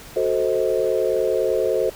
sine chord, F# diminished seventh, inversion none, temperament equal with one note detuned, 370 / 440 / 523.3 / 633.5 Hz, F#4 / A4 / C5 / Eb5, 0 / 0 / 0 / +31 cents, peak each -24 / -22 / -22 / -26 dBFS, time 0.16-1.9 s, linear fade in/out 5 ms, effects pink hiss -41 dBFS RMS until 1.95 s

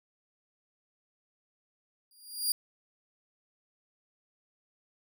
15% pulse tone with exponential growth, 4809 Hz, D8, 40 cents sharp, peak -17 dBFS, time 2.11-2.52 s, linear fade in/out 2 ms, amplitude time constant 89 ms, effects none

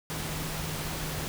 sine tone in noise, 155.9 Hz, D#3, 4 cents sharp, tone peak -37 dBFS, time 0.1-1.28 s, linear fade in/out 0 ms, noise pink, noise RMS -35 dBFS, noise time 0.1-1.28 s, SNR -5 dB, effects none

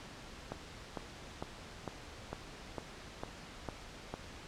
click train, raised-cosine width 1 ms, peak -24 dBFS, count 9, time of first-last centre 0.52-4.14 s, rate 2.21 Hz, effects pink hiss -50 dBFS RMS until 4.47 s + low-pass 6000 Hz 12 dB/octave

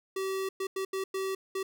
square tone bursts at uneven times, 383.8 Hz, G4, 37 cents flat, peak -31 dBFS, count 6, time 0.16-0.49 / 0.6-0.67 / 0.76-0.85 / 0.93-1.04 / 1.14-1.35 / 1.55-1.63 s, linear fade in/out 5 ms, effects none

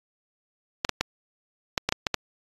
clicks, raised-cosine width 0.2 ms, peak -5 dBFS, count 8, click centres 0.849 / 0.893 / 1.01 / 1.778 / 1.89 / 1.924 / 2.068 / 2.143 s, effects AAC 32 kbps

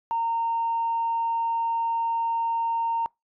sine tone, 920 Hz, A#5, 23 cents flat, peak -22 dBFS, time 0.11-3.06 s, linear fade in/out 0 ms, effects noise-tail reverb RT60 0.2 s tail -26 dB re dry + tanh soft clip ceiling -18 dBFS

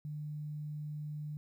sine tone, 150 Hz, D3, 37 cents sharp, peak -38 dBFS, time 0.05-1.37 s, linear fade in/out 0 ms, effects 12-bit

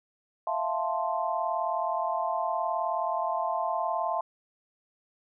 sine chord, F major seventh, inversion third, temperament equal, 659.3 / 698.5 / 880 / 1046.5 Hz, E5 / F5 / A5 / C6, 0 / 0 / 0 / 0 cents, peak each -32 dBFS, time 0.47-4.21 s, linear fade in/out 2 ms, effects none

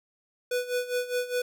square tone with tremolo, 493.9 Hz, B4, in tune, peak -25 dBFS, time 0.51-1.42 s, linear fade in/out 5 ms, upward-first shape sine, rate 4.9 Hz, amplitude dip 80%, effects none

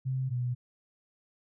sine tone pair in turn, 130.81 / 123.47 Hz, C3 / B2, 0 / 0 cents, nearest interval minor second, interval 100 cents, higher first, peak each -28 dBFS, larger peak neither, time 0.05-0.3 / 0.3-0.55 s, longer neither, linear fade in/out 20 ms, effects none

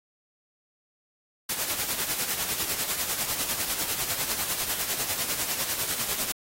white noise with tremolo, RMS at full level -27 dBFS, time 1.49-6.32 s, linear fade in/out 5 ms, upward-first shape sine, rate 10 Hz, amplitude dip 55%, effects AAC 48 kbps

